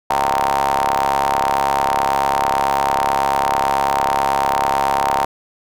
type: ring-modulated tone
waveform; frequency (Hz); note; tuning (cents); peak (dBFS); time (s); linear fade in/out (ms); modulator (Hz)
sawtooth; 69.1; C#2; -5; -8; 0.1-5.25; 5; 846
effects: none